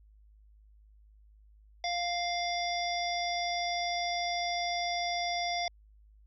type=harmonic tone; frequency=698.5 Hz; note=F5; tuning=in tune; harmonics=1 / 3 / 5 / 7 / 8; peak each=-32 / -37 / -39 / -40 / -41 dBFS; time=1.84-5.68 s; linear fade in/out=2 ms; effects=added 52 Hz sine -56 dBFS peak until 6.26 s